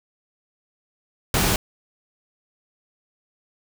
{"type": "noise", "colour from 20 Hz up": "pink", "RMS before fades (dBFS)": -20, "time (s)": [1.34, 1.56], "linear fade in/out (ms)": 2, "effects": []}